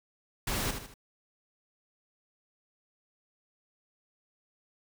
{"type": "noise with echo", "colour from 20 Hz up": "pink", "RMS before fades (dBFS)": -32, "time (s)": [0.47, 0.71], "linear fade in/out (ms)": 5, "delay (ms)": 77, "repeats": 3, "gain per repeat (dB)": -7, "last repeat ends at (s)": 0.941, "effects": []}